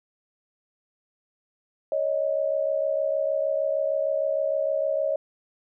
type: tone pair together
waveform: sine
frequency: 556.5 / 623 Hz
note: C#5 / D#5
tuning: +7 / +2 cents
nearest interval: major second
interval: 195 cents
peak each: -25 dBFS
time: 1.92-5.16 s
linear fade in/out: 2 ms
effects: none